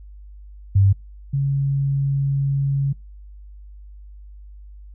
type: tone pair in turn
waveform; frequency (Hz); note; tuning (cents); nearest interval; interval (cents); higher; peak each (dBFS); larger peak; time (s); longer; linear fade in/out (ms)
sine; 98 / 138.59; G2 / C#3; 0 / 0; tritone; 600; second; -11 / -17; first; 0.75-0.93 / 1.33-2.93; second; 10
effects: noise-tail reverb RT60 0.2 s tail -25 dB re dry + added 50 Hz sine -38 dBFS peak until 4.94 s